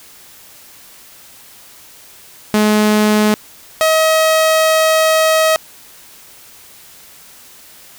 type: tone pair in turn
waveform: sawtooth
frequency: 212.2 / 635.9 Hz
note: G#3 / D#5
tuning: +38 / +38 cents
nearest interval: octave + perfect fifth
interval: 1900 cents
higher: second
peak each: -6 dBFS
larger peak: neither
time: 2.54-3.34 / 3.81-5.56 s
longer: second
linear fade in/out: 0 ms
effects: white hiss -41 dBFS RMS until 7.98 s